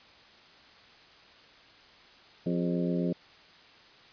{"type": "harmonic tone with a mistuned harmonic", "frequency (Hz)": 87.6, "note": "F2", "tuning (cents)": 6, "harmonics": [2, 3, 4, 5, 6, 7], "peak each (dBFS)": [-29, -33, -35, -37, -39, -40], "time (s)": [2.46, 3.13], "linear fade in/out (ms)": 5, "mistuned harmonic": 5, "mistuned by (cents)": -78, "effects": ["white hiss -55 dBFS RMS until 4.12 s", "resampled to 11025 Hz"]}